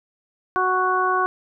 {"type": "harmonic tone", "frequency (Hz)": 370, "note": "F#4", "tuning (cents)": 0, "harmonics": [1, 2, 3, 4], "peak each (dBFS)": [-25, -25, -20, -25], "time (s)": [0.56, 1.26], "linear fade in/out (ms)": 0, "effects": []}